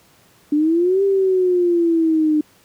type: exponential two-way sweep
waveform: sine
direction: up then down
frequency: 290.6 to 397.4 to 301.2 Hz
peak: -13 dBFS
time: 0.52-2.41 s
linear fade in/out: 5 ms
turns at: 1.03 s
effects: pink hiss -53 dBFS RMS until 2.64 s + high-pass 80 Hz 12 dB/octave